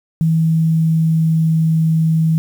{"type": "tone with pitch glide", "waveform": "sine", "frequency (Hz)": [161.8, 160.78], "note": ["E3", "E3"], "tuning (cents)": [-32, -43], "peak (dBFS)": -11, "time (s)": [0.21, 2.38], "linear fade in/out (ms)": 0, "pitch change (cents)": -11, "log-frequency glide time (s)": [0.34, 1.63], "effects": ["7-bit"]}